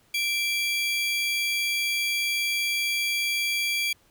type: tone pair together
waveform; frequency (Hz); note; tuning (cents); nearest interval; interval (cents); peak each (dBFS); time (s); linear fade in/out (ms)
35% pulse; 2349 / 3322; D7 / G#7; 0 / 0; tritone; 600; -23 / -29; 0.14-3.93; 5
effects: pink hiss -62 dBFS RMS until 4.1 s